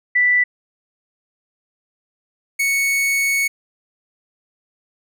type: tone pair in turn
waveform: sine / 45% pulse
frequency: 1975.5 / 2217 Hz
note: B6 / C#7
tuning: 0 / 0 cents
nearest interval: major second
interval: 200 cents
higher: second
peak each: -12 / -16 dBFS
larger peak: first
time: 0.15-0.44 / 2.59-3.48 s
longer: second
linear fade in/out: 10 ms
effects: none